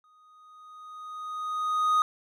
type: tone with exponential growth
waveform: triangle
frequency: 1244.5 Hz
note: D#6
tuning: in tune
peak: -17 dBFS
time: 0.04-2.02 s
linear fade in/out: 1 ms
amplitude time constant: 430 ms
effects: none